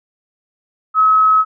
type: tone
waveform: sine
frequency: 1283 Hz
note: E6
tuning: 47 cents flat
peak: -8 dBFS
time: 0.94-1.45 s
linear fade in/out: 50 ms
effects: none